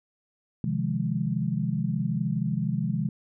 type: chord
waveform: sine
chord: F minor seventh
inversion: second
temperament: equal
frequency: 130.81 / 155.56 / 174.61 / 207.7 Hz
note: C3 / Eb3 / F3 / Ab3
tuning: 0 / 0 / 0 / 0 cents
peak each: -30 dBFS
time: 0.64-3.09 s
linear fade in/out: 2 ms
effects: none